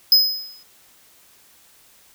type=tone with exponential decay; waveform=square; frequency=5060 Hz; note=D#8; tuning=28 cents sharp; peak=-8 dBFS; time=0.12-0.63 s; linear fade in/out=2 ms; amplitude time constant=110 ms; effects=white hiss -53 dBFS RMS until 2.14 s